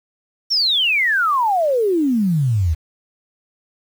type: exponential sweep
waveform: sine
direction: down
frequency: 5660 to 74.6 Hz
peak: -14 dBFS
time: 0.5-2.75 s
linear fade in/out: 20 ms
effects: 7-bit